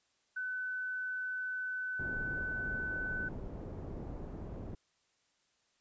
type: tone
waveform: sine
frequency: 1507 Hz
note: F#6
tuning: 31 cents sharp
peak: -35 dBFS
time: 0.36-3.29 s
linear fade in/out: 10 ms
type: low-pass noise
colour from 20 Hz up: pink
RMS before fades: -43 dBFS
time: 1.99-4.75 s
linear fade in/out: 5 ms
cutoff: 520 Hz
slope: 12 dB/octave
effects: white hiss -75 dBFS RMS until 5.8 s + resampled to 16000 Hz